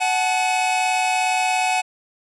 45% pulse tone cluster, 741 / 863 / 2552 Hz, F#5 / A5 / D#7, +2 / -34 / +43 cents, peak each -20 / -25 / -24 dBFS, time 0-1.82 s, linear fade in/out 20 ms, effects resampled to 24000 Hz

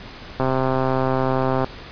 click train, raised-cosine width 1 ms, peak -7 dBFS, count 164, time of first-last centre 0.4-1.644 s, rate 131 Hz, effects pink hiss -38 dBFS RMS until 1.91 s + resampled to 11025 Hz

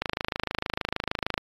click train, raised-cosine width 0.3 ms, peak -10 dBFS, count 37, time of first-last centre 0.02-1.378 s, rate 26.5 Hz, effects AAC 32 kbps

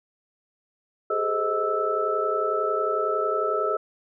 sine tone cluster, 397.2 / 428.2 / 521 / 628 / 1315 Hz, G4 / A4 / C5 / D#5 / E6, +23 / -47 / -7 / +16 / -5 cents, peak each -31 / -27 / -32 / -29 / -26 dBFS, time 1.1-3.77 s, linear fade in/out 5 ms, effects none

